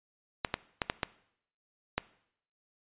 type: clicks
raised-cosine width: 0.3 ms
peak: -12 dBFS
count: 6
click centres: 0.448 / 0.541 / 0.818 / 0.899 / 1.032 / 1.98 s
effects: noise-tail reverb RT60 0.7 s tail -19 dB re dry + resampled to 8000 Hz